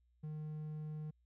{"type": "tone", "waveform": "triangle", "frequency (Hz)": 153.3, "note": "D#3", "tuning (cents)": -25, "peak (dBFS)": -39, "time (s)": [0.23, 1.11], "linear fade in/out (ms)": 10, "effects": ["added 60 Hz sine -70 dBFS peak until 1.25 s"]}